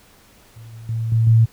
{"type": "tone with level steps", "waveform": "sine", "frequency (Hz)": 113.3, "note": "A#2", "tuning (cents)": -49, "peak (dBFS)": [-36, -34, -20, -13, -9], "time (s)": [0.55, 1.46], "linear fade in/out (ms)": 20, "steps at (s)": [0.73, 0.89, 1.12, 1.27], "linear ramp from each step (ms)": 2, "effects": ["pink hiss -51 dBFS RMS until 1.52 s"]}